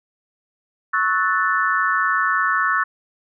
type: chord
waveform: sine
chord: F# minor seventh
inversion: second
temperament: equal with one note detuned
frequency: 1108.7 / 1303.4 / 1480 / 1760 Hz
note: C#6 / E6 / F#6 / A6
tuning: 0 / -20 / 0 / 0 cents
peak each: -22 dBFS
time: 0.93-2.84 s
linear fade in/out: 10 ms
effects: none